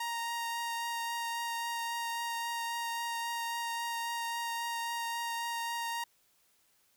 sawtooth tone with vibrato, 933 Hz, A#5, 1 cent sharp, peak -30 dBFS, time 0-6.04 s, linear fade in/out 5 ms, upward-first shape triangle, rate 3.7 Hz, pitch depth 11 cents each way, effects white hiss -70 dBFS RMS until 6.96 s

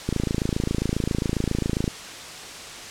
click train, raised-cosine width 3 ms, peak -10 dBFS, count 50, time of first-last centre 0.09-1.878 s, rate 27.4 Hz, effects white hiss -37 dBFS RMS until 2.9 s + low-pass 7000 Hz 12 dB/octave

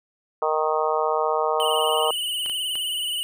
harmonic tone, 155.56 Hz, D#3, in tune, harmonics 3 / 4 / 5 / 6 / 7 / 8, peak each -25 / -26 / -27 / -28 / -28 / -29 dBFS, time 0.42-2.11 s, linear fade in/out 2 ms
square tone with vibrato, 2960 Hz, F#7, in tune, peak -25 dBFS, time 1.6-3.23 s, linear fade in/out 0 ms, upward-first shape sine, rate 19 Hz, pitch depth 63 cents each way
clicks, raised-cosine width 0.3 ms, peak -21 dBFS, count 3, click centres 2.461 / 2.497 / 2.755 s
effects none

